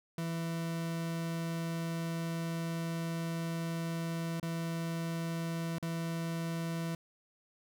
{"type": "tone with dropouts", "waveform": "40% pulse", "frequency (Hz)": 165.9, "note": "E3", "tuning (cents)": 11, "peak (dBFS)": -33, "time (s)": [0.18, 6.95], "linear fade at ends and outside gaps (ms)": 2, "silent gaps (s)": [[4.399, 4.428], [5.784, 5.826]], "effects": []}